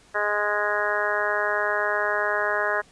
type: harmonic tone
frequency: 207.7 Hz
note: G#3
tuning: in tune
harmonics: 2 / 3 / 4 / 5 / 6 / 7 / 8 / 9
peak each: -31 / -28 / -33 / -30 / -32 / -30 / -27 / -32 dBFS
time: 0.14-2.82 s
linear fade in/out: 20 ms
effects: pink hiss -55 dBFS RMS until 2.91 s + resampled to 22050 Hz